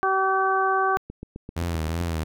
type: harmonic tone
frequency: 383.1 Hz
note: G4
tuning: 40 cents flat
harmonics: 1 / 2 / 3 / 4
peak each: -26 / -24 / -23 / -27 dBFS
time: 0.03-0.97 s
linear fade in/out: 0 ms
type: click train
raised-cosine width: 3 ms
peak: -22 dBFS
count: 9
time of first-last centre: 0.97-2.012 s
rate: 7.68 Hz
type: tone with vibrato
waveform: sawtooth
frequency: 82.41 Hz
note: E2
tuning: in tune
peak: -21 dBFS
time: 1.56-2.24 s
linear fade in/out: 10 ms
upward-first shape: triangle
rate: 2.7 Hz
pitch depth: 98 cents each way
effects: none